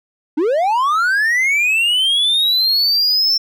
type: linear sweep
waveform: triangle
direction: up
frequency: 278.7 to 5400 Hz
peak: -11 dBFS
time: 0.37-3.38 s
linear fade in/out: 10 ms
effects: none